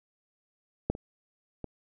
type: clicks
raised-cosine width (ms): 2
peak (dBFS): -12 / -27 / -23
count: 3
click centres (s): 0.9 / 0.951 / 1.643
effects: none